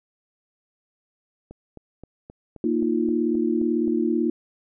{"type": "click train", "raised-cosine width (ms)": 2, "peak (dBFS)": -27, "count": 10, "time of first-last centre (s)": [1.51, 3.878], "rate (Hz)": 3.8}
{"type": "chord", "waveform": "sine", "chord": "Bb suspended fourth", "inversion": "none", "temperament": "equal", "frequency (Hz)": [233.1, 311.1, 349.2], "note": ["Bb3", "Eb4", "F4"], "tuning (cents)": [0, 0, 0], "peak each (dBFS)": -24, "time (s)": [2.64, 4.3], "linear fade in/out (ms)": 2}
{"effects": []}